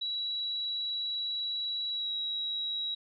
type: tone with pitch glide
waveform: sine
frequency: 3908 to 3865 Hz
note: B7 to B7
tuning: -19 to -38 cents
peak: -31 dBFS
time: 0.01-2.95 s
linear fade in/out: 10 ms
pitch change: -19 cents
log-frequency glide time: 1.91-2.11 s
effects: none